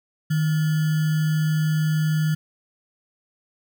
sine tone with sample-and-hold, 155.56 Hz, D#3, in tune, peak -18 dBFS, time 0.3-2.35 s, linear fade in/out 10 ms, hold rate 1575 Hz, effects none

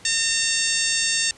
harmonic tone, 909 Hz, A#5, 44 cents flat, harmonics 2 / 3 / 4 / 5 / 6 / 7 / 8 / 9, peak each -28 / -28 / -28 / -28 / -28 / -28 / -28 / -28 dBFS, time 0.05-1.31 s, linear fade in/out 2 ms, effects pink hiss -48 dBFS RMS until 1.37 s + resampled to 22050 Hz

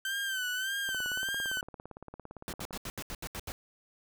30% pulse tone with vibrato, 1543 Hz, G6, 28 cents flat, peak -29 dBFS, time 0.05-1.61 s, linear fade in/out 2 ms, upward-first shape sine, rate 1.7 Hz, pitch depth 77 cents each way
click train, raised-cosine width 1 ms, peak -30 dBFS, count 34, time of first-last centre 0.89-2.765 s, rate 17.6 Hz
pink noise bursts, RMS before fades -39 dBFS, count 9, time 2.48-3.52 s, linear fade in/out 0 ms, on 48 ms, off 76 ms
effects none

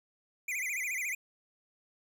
square tone with vibrato, 2217 Hz, C#7, in tune, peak -33 dBFS, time 0.48-1.15 s, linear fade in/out 5 ms, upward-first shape sine, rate 14 Hz, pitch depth 190 cents each way, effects none

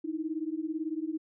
sine beating tone pair, 307.1 / 325.1 Hz, D#4 / E4, -23 / -24 cents, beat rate 18 Hz, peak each -34 / -34 dBFS, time 0.04-1.18 s, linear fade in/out 10 ms, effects none

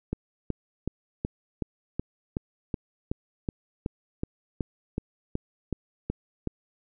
click train, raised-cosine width 3 ms, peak -15 dBFS, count 18, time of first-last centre 0.13-6.473 s, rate 2.68 Hz, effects none

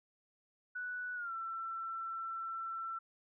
sine tone with pitch glide, 1480 to 1341.6 Hz, F#6 to E6, 0 to +30 cents, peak -38 dBFS, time 0.75-2.99 s, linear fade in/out 10 ms, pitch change -170 cents, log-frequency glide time 1.15-1.33 s, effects none

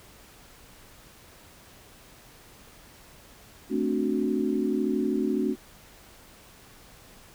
sine chord, D dominant seventh, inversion second, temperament equal, 220 / 261.6 / 293.7 / 370 Hz, A3 / C4 / D4 / F#4, 0 / 0 / 0 / 0 cents, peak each -29 dBFS, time 3.69-5.56 s, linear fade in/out 50 ms, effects pink hiss -52 dBFS RMS until 7.34 s

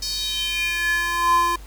square tone with high-pass filter sweep, 344.2 Hz, F4, 25 cents flat, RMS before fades -22 dBFS, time 0.02-1.56 s, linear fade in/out 5 ms, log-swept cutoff 5000 to 780 Hz, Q 5.2, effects added 50 Hz sine -37 dBFS peak until 1.66 s + pink hiss -48 dBFS RMS until 1.66 s

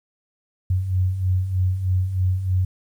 sine beating tone pair, 90.2 / 93.4 Hz, F#2 / F#2, -44 / +17 cents, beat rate 3.2 Hz, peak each -26 / -19 dBFS, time 0.7-2.65 s, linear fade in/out 5 ms, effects 9-bit

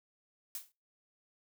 blue noise with exponential decay, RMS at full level -37 dBFS, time 0.55-0.72 s, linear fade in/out 1 ms, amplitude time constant 36 ms, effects noise-tail reverb RT60 0.3 s tail -25 dB re dry

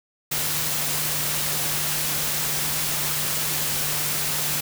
sine tone in noise, 150.1 Hz, D3, 38 cents sharp, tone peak -36 dBFS, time 0.31-4.61 s, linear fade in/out 10 ms, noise white, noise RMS -25 dBFS, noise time 0.31-4.61 s, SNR -14 dB, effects none

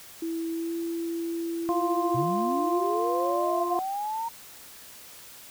sine tone with pitch glide, 329.6 to 335 Hz, E4 to E4, 0 to +28 cents, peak -28 dBFS, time 0.22-2.23 s, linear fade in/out 5 ms, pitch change +28 cents, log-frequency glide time 0.53-0.73 s
harmonic tone, 349.2 Hz, F4, in tune, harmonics 1 / 2 / 3, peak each -29 / -29 / -29 dBFS, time 1.69-3.79 s, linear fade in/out 0 ms
sine linear sweep, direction up, 117.4 to 932.3 Hz, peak -28 dBFS, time 2.14-4.29 s, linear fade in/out 10 ms
effects white hiss -47 dBFS RMS until 5.5 s

